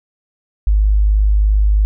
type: tone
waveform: sine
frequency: 51.5 Hz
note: G#1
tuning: 14 cents flat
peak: -9 dBFS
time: 0.67-1.85 s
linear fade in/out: 0 ms
effects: none